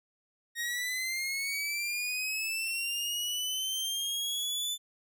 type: linear sweep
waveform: sawtooth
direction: up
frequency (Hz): 1864.7 to 3520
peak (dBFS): -28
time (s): 0.55-4.78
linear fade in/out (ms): 50
effects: none